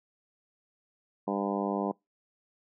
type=harmonic tone; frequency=100 Hz; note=G2; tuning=35 cents sharp; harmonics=2 / 3 / 4 / 5 / 6 / 7 / 8 / 9 / 10; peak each=-33 / -35 / -36 / -37 / -38 / -38 / -39 / -40 / -40 dBFS; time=1.27-1.92 s; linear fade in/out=10 ms; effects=noise-tail reverb RT60 0.2 s tail -26 dB re dry